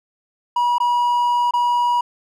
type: tone with dropouts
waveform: triangle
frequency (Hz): 966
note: B5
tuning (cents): -39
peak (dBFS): -13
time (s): 0.56-2.01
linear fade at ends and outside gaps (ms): 5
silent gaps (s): 0.783-0.801 / 1.51-1.536
effects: none